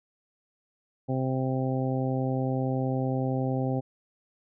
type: harmonic tone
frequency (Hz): 130.81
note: C3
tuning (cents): 0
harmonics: 1 / 2 / 3 / 4 / 5 / 6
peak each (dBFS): -28 / -30 / -36 / -34 / -39 / -37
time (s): 1.08-3.81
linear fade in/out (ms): 20
effects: none